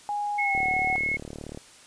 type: tone with pitch glide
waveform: sine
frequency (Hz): 825 to 752.2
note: G#5 to F#5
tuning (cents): -12 to +28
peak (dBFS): -26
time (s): 0.09-0.96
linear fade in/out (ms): 0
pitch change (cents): -160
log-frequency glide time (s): 0.39-0.67
type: tone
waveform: sine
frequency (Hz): 2179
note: C#7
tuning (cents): -30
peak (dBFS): -24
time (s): 0.38-1.17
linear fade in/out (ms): 10
type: click train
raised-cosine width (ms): 2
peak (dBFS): -24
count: 39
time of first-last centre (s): 0.55-1.574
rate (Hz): 37.1
effects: white hiss -51 dBFS RMS until 1.86 s + resampled to 22050 Hz